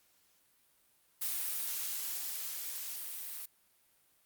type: noise with level ramp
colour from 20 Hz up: blue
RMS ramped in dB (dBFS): -35 to -43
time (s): 1.21-3.46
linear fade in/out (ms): 10
effects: white hiss -70 dBFS RMS until 4.25 s + Opus 48 kbps